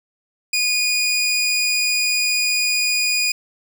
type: tone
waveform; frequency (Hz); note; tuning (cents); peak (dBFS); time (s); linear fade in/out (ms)
20% pulse; 2459; D#7; -21; -12; 0.53-3.32; 5
effects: none